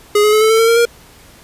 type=tone with pitch steps; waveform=square; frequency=415.3 / 422.8 / 430.4 / 438.2 / 446.1 / 454.2 / 462.4 / 470.8 Hz; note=G#4 / G#4 / A4 / A4 / A4 / A#4 / A#4 / A#4; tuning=0 / +31 / -38 / -7 / +24 / -45 / -14 / +17 cents; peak=-9 dBFS; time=0.15-0.854 s; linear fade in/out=5 ms; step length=88 ms; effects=pink hiss -43 dBFS RMS until 1.43 s + resampled to 32000 Hz